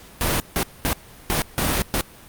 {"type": "noise bursts at uneven times", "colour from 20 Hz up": "pink", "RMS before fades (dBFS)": -21, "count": 6, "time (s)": [[0.21, 0.4], [0.56, 0.63], [0.85, 0.93], [1.3, 1.42], [1.58, 1.82], [1.94, 2.01]], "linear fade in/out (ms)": 0, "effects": ["pink hiss -45 dBFS RMS until 2.28 s", "Opus 48 kbps"]}